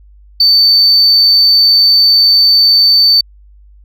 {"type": "tone", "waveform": "sine", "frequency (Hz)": 4549, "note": "C#8", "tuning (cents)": 44, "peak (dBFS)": -3, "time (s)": [0.4, 3.21], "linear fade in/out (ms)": 5, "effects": ["tanh soft clip ceiling -2 dBFS", "added 50 Hz sine -38 dBFS peak until 3.84 s"]}